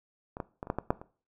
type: clicks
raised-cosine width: 1 ms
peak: -25 / -19 / -22 / -28 / -14 / -16 / -10 / -29 dBFS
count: 8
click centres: 0.369 / 0.402 / 0.629 / 0.671 / 0.701 / 0.786 / 0.905 / 1.015 s
effects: noise-tail reverb RT60 0.4 s tail -19 dB re dry